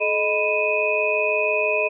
sine tone cluster, 429.5 / 619 / 992 / 2481 / 2587 Hz, A4 / D#5 / B5 / D#7 / E7, -42 / -9 / +7 / -6 / -33 cents, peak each -25 / -23 / -30 / -23 / -27 dBFS, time 0-1.89 s, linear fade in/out 20 ms, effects none

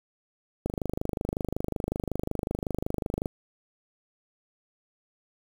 click train, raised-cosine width 2 ms, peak -15 dBFS, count 67, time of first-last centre 0.66-3.258 s, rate 25.4 Hz, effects 7-bit

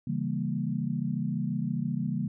sine chord, C# diminished seventh, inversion none, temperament equal with one note detuned, 138.59 / 164.81 / 198.39 / 233.1 Hz, C#3 / E3 / G3 / Bb3, 0 / 0 / +21 / 0 cents, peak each -33 dBFS, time 0.07-2.28 s, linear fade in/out 5 ms, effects none

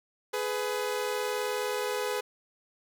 sawtooth tone pair together, 419.9 / 499 Hz, G#4 / B4, +19 / +18 cents, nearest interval minor third, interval 299 cents, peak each -28 dBFS, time 0.33-2.21 s, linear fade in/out 10 ms, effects none

